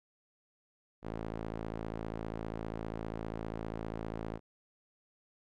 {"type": "tone with band-pass filter", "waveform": "sawtooth", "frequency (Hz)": 55, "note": "A1", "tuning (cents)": 0, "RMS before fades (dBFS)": -40, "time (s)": [1.02, 4.4], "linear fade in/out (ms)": 50, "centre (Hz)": 440, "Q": 0.59, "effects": []}